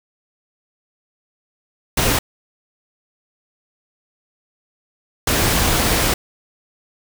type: noise bursts at uneven times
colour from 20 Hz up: pink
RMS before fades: -17 dBFS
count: 2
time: 1.97-2.19 / 5.27-6.14 s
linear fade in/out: 5 ms
effects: none